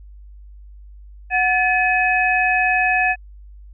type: tone cluster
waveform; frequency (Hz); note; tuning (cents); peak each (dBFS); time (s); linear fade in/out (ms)
sine; 737 / 1731 / 2537; F#5 / A6 / D#7; -7 / -29 / +33; -19; 1.3-3.16; 50
effects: added 50 Hz sine -38 dBFS peak until 3.73 s